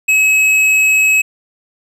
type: tone with hard clipping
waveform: triangle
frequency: 2566 Hz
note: E7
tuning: 47 cents flat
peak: -10 dBFS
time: 0.08-1.22 s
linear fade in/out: 10 ms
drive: 12 dB
effects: none